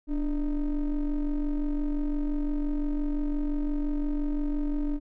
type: ring-modulated tone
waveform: triangle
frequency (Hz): 156.9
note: D#3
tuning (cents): +15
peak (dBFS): -20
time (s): 0.07-5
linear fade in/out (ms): 50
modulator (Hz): 134
effects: none